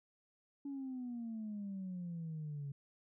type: exponential sweep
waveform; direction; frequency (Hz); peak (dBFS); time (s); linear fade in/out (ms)
sine; down; 283.9 to 138.59; -39; 0.65-2.72; 5
effects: tanh soft clip ceiling -37 dBFS